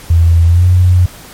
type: tone with pitch glide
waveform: sine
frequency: 83.6 to 90.12 Hz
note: E2 to F#2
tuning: +25 to -45 cents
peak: -4 dBFS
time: 0.1-1.06 s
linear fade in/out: 5 ms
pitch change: +130 cents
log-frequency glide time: 0.46-0.66 s
effects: pink hiss -34 dBFS RMS until 1.33 s + MP3 64 kbps